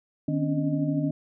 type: tone cluster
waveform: sine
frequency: 153 / 251.6 / 271.4 / 284.3 / 618 Hz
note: D#3 / B3 / C#4 / C#4 / D#5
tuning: -29 / +32 / -36 / +44 / -12 cents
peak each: -27 / -33 / -31 / -27 / -36 dBFS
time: 0.28-1.11 s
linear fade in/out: 5 ms
effects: none